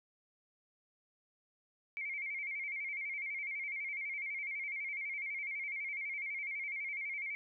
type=tone with vibrato; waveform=sine; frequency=2217 Hz; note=C#7; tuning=in tune; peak=-37 dBFS; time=1.97-7.35 s; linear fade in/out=0 ms; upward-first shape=square; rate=12 Hz; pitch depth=63 cents each way; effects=none